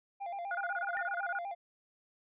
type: tone with vibrato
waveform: triangle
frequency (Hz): 743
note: F#5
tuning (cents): +7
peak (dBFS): -35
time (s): 0.2-1.55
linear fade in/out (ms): 20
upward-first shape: square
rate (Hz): 8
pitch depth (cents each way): 120
type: tone bursts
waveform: sine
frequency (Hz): 1446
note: F#6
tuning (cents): -40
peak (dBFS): -33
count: 15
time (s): 0.51-1.388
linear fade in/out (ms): 2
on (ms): 38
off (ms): 22
type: tone with exponential decay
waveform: sine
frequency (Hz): 1812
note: A#6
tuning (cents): -50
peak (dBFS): -32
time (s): 0.97-1.11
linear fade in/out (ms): 0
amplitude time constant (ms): 29
effects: resampled to 8000 Hz